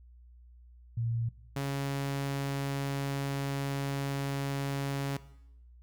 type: tone pair in turn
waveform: sine / sawtooth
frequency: 115.9 / 138.84 Hz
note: A#2 / C#3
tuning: -10 / +3 cents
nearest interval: minor third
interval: 313 cents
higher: second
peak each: -29 / -27 dBFS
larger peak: second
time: 0.97-1.29 / 1.56-5.17 s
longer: second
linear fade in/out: 5 ms
effects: noise-tail reverb RT60 0.8 s tail -17 dB re dry + added 60 Hz sine -52 dBFS peak until 5.82 s